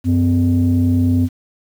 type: tone pair together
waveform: sine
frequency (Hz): 94.73 / 254.3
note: F#2 / C4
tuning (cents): +41 / -49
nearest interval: octave + perfect fourth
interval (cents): 1710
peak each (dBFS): -13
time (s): 0.04-1.29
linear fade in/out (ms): 50
effects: tanh soft clip ceiling -7 dBFS + 7-bit